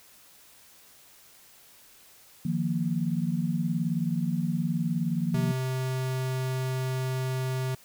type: chord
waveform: sine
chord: Eb suspended second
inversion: none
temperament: equal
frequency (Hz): 155.56 / 174.61 / 233.1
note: Eb3 / F3 / Bb3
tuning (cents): 0 / 0 / 0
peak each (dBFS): -30 / -28 / -31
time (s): 2.45-5.52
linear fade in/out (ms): 5
type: tone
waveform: square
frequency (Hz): 130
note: C3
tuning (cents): -11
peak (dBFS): -28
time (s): 5.34-7.75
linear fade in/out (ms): 5
effects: white hiss -55 dBFS RMS until 7.84 s